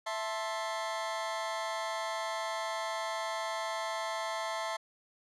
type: chord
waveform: sawtooth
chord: A minor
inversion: second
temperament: just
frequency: 660 / 880 / 1056 Hz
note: E5 / A5 / C6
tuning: +2 / 0 / +16 cents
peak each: -33 / -34 / -35 dBFS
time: 0.06-4.77 s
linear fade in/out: 10 ms
effects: low-pass 7000 Hz 12 dB/octave